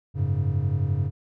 triangle chord, F# suspended second, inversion none, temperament just, 92.5 / 104.06 / 138.75 Hz, F#2 / G#2 / C#3, 0 / +4 / +2 cents, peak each -24 dBFS, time 0.14-1.11 s, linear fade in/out 50 ms, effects none

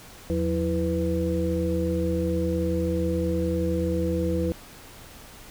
sine tone cluster, 82.1 / 179 / 329.8 / 496.4 Hz, E2 / F3 / E4 / B4, -6 / +43 / +1 / +9 cents, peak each -28 dBFS, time 0.3-4.52 s, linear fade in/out 0 ms, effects pink hiss -46 dBFS RMS until 5.5 s

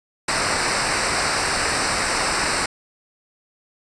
pink noise with comb filter, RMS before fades -21 dBFS, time 0.28-2.66 s, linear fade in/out 5 ms, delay 0.3 ms, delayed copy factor -0.75, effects resampled to 22050 Hz

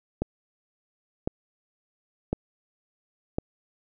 click train, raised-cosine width 2 ms, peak -12 dBFS, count 4, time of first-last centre 0.22-3.385 s, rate 0.948 Hz, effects none

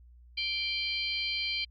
harmonic tone with a mistuned harmonic, 784 Hz, G5, in tune, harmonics 3 / 4 / 5 / 6, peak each -34 / -35 / -36 / -37 dBFS, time 0.37-1.65 s, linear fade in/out 10 ms, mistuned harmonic 5, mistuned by +98 cents, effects added 60 Hz sine -52 dBFS peak until 1.7 s + Opus 48 kbps

